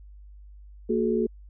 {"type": "tone cluster", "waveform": "sine", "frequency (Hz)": [229.6, 368.6, 428.7], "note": ["A#3", "F#4", "A4"], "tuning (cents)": [-26, -7, -45], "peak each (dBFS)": -26, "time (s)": [0.89, 1.27], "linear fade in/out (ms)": 10, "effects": ["added 50 Hz sine -44 dBFS peak until 1.49 s"]}